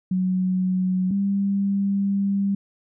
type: tone pair in turn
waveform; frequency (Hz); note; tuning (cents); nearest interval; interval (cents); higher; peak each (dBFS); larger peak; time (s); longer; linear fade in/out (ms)
sine; 185 / 198.21; F#3 / G3; 0 / +19; minor second; 119; second; -19; neither; 0.11-1.11 / 1.11-2.55; second; 5
effects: none